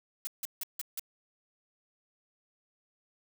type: noise bursts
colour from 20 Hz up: blue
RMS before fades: -36 dBFS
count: 5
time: 0.25-0.995 s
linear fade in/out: 0 ms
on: 21 ms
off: 160 ms
effects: none